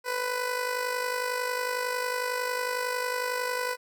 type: tone with amplitude modulation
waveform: 15% pulse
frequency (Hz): 497.4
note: B4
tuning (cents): +12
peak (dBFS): -19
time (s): 0.04-3.77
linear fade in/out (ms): 50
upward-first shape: sine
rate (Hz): 51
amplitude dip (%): 55
effects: none